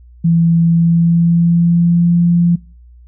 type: tone with pitch glide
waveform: sine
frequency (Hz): 167.1 to 172.2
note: E3 to F3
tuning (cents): +24 to -24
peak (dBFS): -8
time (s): 0.24-2.56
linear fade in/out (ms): 10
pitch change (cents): +52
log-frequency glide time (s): 0.64-2.15
effects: noise-tail reverb RT60 0.4 s tail -24 dB re dry + added 60 Hz sine -38 dBFS peak until 3.07 s